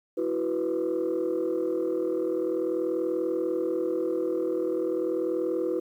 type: chord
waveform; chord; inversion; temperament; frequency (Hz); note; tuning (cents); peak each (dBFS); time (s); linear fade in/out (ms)
sine; E suspended second; none; equal; 329.6 / 370 / 493.9; E4 / F#4 / B4; 0 / 0 / 0; -28; 0.17-5.8; 10
effects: tanh soft clip ceiling -20 dBFS + 10-bit